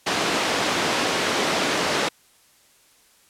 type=band-pass noise; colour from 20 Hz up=pink; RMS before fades=-23 dBFS; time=0.06-2.09 s; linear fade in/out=10 ms; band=280 to 5500 Hz; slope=12 dB/octave; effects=white hiss -57 dBFS RMS until 3.29 s + low-pass 12000 Hz 12 dB/octave